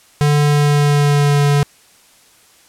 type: tone with pitch glide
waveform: square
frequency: 146.83 to 143.97 Hz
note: D3 to D3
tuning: 0 to -34 cents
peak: -11 dBFS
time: 0.21-1.63 s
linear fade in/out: 0 ms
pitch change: -34 cents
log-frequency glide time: 0.4-1.43 s
effects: white hiss -49 dBFS RMS until 2.68 s + low-pass 11000 Hz 12 dB/octave